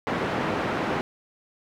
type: band-pass noise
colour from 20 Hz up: pink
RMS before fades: -27 dBFS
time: 0.07-1.01 s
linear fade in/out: 0 ms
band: 170 to 1800 Hz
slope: 12 dB/octave
effects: none